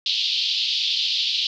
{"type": "band-pass noise", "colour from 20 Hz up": "pink", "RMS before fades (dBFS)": -23, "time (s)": [0.06, 1.47], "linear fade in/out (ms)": 2, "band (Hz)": [3000, 4700], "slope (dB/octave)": 48, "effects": []}